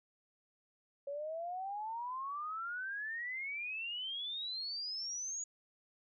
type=exponential sweep; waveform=sine; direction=up; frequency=554 to 6850 Hz; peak=-38 dBFS; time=1.07-5.44 s; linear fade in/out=5 ms; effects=none